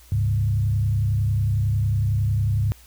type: tone with frequency modulation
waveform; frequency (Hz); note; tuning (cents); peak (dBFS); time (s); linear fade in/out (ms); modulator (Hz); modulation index
sine; 103.6; G#2; -4; -18; 0.12-2.72; 0; 31; 0.82
effects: added 60 Hz sine -49 dBFS peak until 2.86 s + white hiss -52 dBFS RMS until 2.86 s